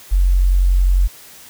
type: tone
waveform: sine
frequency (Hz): 45.6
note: F#1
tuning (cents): -24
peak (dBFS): -10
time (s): 0.11-1.08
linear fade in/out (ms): 20
effects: white hiss -41 dBFS RMS until 1.49 s